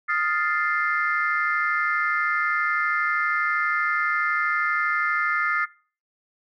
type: chord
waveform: sine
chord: F dominant seventh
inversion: third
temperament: equal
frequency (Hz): 1244.5 / 1396.9 / 1760 / 2093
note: Eb6 / F6 / A6 / C7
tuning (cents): 0 / 0 / 0 / 0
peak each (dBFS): -26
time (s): 0.08-5.66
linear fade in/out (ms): 20
effects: noise-tail reverb RT60 0.4 s tail -21 dB re dry + tanh soft clip ceiling -11 dBFS